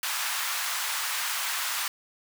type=high-pass noise; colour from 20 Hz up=pink; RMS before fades=-30 dBFS; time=0.03-1.88 s; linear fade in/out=2 ms; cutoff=980 Hz; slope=24 dB/octave; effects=none